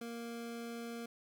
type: tone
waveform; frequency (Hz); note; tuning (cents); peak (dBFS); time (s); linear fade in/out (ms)
25% pulse; 233.5; A#3; +3; -38; 0.01-1.06; 5
effects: none